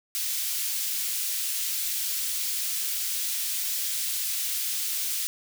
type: high-pass noise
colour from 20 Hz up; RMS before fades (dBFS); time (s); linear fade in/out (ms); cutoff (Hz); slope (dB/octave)
white; -29; 0.15-5.27; 0; 2900; 12
effects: none